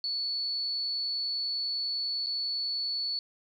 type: tone with dropouts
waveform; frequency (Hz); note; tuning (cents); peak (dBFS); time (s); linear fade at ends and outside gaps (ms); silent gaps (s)
sine; 4435; C#8; 0; -29; 0.04-3.19; 1; 2.262-2.268
effects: 11-bit